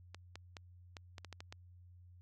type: clicks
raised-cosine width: 0.2 ms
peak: -30 dBFS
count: 9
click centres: 0.146 / 0.356 / 0.568 / 0.968 / 1.182 / 1.247 / 1.327 / 1.405 / 1.525 s
effects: added 89 Hz sine -56 dBFS peak until 2.21 s